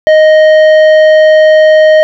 triangle tone with tanh clipping, 622.3 Hz, D#5, in tune, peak -3 dBFS, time 0.07-2.03 s, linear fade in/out 0 ms, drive 14 dB, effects none

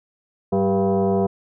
sine tone with frequency modulation, 100.6 Hz, G2, 45 cents sharp, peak -16 dBFS, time 0.52-1.27 s, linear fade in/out 10 ms, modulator 293 Hz, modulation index 2, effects none

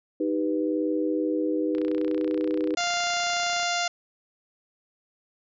sine chord, Eb augmented, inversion none, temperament equal, 311.1 / 392 / 493.9 Hz, Eb4 / G4 / B4, 0 / 0 / 0 cents, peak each -25 / -30 / -29 dBFS, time 0.2-2.75 s, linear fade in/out 5 ms
click train, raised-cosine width 0.3 ms, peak -25 dBFS, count 58, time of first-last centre 1.75-3.631 s, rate 30.3 Hz
harmonic tone, 698.5 Hz, F5, in tune, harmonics 1 / 2 / 3 / 4 / 5 / 6 / 7 / 8 / 9 / 10, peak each -28 / -31 / -33 / -34 / -35 / -36 / -36 / -37 / -38 / -38 dBFS, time 2.77-3.88 s, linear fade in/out 5 ms
effects none

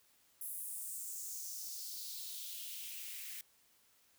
blue noise with high-pass filter sweep, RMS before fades -45 dBFS, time 0.41-3.41 s, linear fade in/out 2 ms, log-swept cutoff 11000 to 2000 Hz, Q 2.9, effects white hiss -70 dBFS RMS until 4.18 s

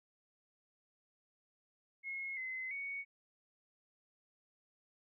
sine tone with pitch steps, 2166 / 2048 / 2229 Hz, C#7 / C7 / C#7, -41 / -38 / +9 cents, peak -39 dBFS, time 2.03-3.05 s, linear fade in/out 50 ms, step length 340 ms, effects none

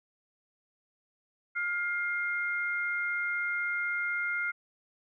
sine tone pair together, 1412 / 2116 Hz, F6 / C7, +19 / +19 cents, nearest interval perfect fifth, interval 700 cents, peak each -31 / -32 dBFS, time 1.55-4.52 s, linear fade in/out 20 ms, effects none

